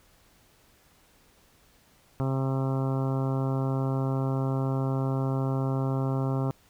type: harmonic tone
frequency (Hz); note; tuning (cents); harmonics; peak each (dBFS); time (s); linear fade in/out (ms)
133.6; C3; +36; 1 / 2 / 3 / 4 / 5 / 6 / 7 / 8 / 9 / 10; -26 / -32 / -36 / -38 / -40 / -42 / -43 / -44 / -45 / -46; 2.2-6.51; 0
effects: pink hiss -61 dBFS RMS until 6.69 s